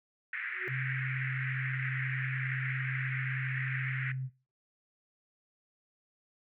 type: band-pass noise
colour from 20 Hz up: pink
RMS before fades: -38 dBFS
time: 0.33-4.12 s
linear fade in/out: 2 ms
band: 1600 to 2200 Hz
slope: 48 dB/octave
type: tone with exponential growth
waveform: sine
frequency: 370 Hz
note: F#4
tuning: in tune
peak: -35 dBFS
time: 0.49-0.68 s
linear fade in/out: 0 ms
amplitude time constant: 40 ms
type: tone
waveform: sine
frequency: 130.81 Hz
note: C3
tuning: in tune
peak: -33 dBFS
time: 0.67-4.3 s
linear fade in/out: 50 ms
effects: noise-tail reverb RT60 0.3 s tail -18 dB re dry